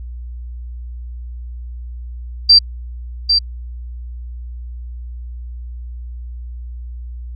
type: tone with echo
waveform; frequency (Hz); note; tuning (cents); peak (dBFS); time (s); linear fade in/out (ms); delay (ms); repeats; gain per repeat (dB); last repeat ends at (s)
sine; 4699; D8; 0; -3; 2.49-2.59; 10; 800; 1; -6; 3.39
effects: added 60 Hz sine -26 dBFS peak until 7.35 s + MP3 96 kbps